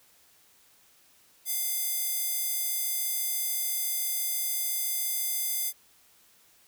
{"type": "tone with high-pass filter", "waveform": "square", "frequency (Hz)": 698.5, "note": "F5", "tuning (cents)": 0, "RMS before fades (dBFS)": -30, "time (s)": [1.45, 5.73], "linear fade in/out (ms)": 50, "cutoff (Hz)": 10000, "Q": 0.51, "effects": ["white hiss -61 dBFS RMS until 6.67 s"]}